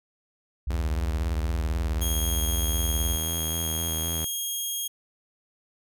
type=tone with pitch glide; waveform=sine; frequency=64.2 to 62.19 Hz; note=C2 to B1; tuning=-32 to +13 cents; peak=-25 dBFS; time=0.67-3.16 s; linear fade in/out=5 ms; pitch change=-55 cents; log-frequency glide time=1.44-1.52 s
type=tone with vibrato; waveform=sawtooth; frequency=81.4 Hz; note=E2; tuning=21 cents flat; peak=-26 dBFS; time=0.7-4.25 s; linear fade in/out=5 ms; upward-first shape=square; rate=3.9 Hz; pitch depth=38 cents each way
type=tone; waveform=10% pulse; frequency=3256 Hz; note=G#7; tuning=35 cents flat; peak=-20 dBFS; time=2.01-4.88 s; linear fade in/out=10 ms
effects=none